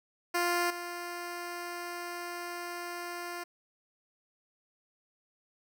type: tone with level steps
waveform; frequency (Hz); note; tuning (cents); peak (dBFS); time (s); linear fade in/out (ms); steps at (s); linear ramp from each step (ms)
10% pulse; 349.2; F4; 0; -19 / -29; 0.34-3.44; 10; 0.7; 5
effects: none